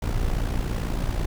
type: noise with amplitude modulation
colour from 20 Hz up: brown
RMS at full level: -22 dBFS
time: 0.02-1.26 s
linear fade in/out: 5 ms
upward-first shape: sine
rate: 58 Hz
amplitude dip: 65%
effects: none